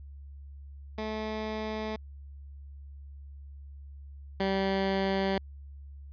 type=tone pair in turn; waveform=15% pulse; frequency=216.6 / 193.57 Hz; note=A3 / G3; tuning=-27 / -22 cents; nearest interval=major second; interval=195 cents; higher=first; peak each=-26 / -20 dBFS; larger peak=second; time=0.98-1.96 / 4.4-5.38 s; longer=neither; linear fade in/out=2 ms; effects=added 70 Hz sine -43 dBFS peak until 6.12 s + resampled to 11025 Hz